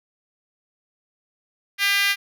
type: tone with high-pass filter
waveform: 5% pulse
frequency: 400 Hz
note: G4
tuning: 35 cents sharp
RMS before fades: -20 dBFS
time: 1.78-2.16 s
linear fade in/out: 50 ms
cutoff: 1900 Hz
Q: 2.6
effects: none